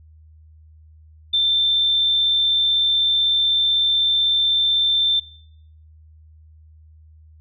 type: tone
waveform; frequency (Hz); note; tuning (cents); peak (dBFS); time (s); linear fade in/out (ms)
sine; 3562; A7; +21; -15; 1.33-5.2; 10
effects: noise-tail reverb RT60 0.7 s tail -21 dB re dry + added 78 Hz sine -45 dBFS peak until 7.4 s